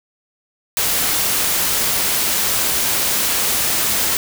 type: noise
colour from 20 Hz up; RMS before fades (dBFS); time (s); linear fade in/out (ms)
white; -18; 0.77-4.17; 0
effects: none